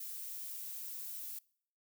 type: noise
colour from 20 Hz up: violet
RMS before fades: -44 dBFS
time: 0-1.39 s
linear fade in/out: 5 ms
effects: noise-tail reverb RT60 0.6 s tail -24 dB re dry